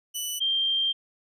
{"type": "tone pair in turn", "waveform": ["15% pulse", "sine"], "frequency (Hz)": [2974, 3173], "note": ["F#7", "G7"], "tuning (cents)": [8, 20], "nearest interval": "minor second", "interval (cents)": 112, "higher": "second", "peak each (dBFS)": -22, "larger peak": "neither", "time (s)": [[0.14, 0.4], [0.4, 0.93]], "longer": "second", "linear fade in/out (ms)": 20, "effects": []}